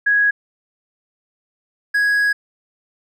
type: tone pair in turn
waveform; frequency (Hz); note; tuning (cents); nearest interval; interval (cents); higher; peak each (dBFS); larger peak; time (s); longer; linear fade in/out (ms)
sine / triangle; 1661.2 / 1661.2; G#6 / G#6; 0 / 0; unison; 0; neither; -12; neither; 0.06-0.31 / 1.94-2.33; second; 10
effects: none